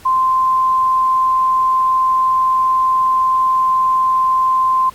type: tone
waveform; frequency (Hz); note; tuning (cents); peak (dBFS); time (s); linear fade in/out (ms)
sine; 1041; C6; -9; -11; 0.05-4.9; 10
effects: pink hiss -43 dBFS RMS until 4.94 s + AAC 64 kbps